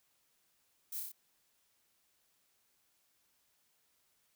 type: noise with echo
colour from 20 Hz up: violet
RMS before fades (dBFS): -42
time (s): 0.92-1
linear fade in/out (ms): 5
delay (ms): 30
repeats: 4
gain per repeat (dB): -2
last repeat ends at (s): 1.12
effects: white hiss -75 dBFS RMS until 4.35 s